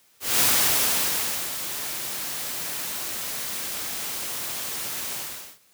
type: noise with ADSR envelope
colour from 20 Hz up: white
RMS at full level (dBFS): -19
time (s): 0.2-5.59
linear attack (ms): 200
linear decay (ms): 1100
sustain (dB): -12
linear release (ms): 460
effects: white hiss -60 dBFS RMS until 5.73 s + high-pass 80 Hz 12 dB/octave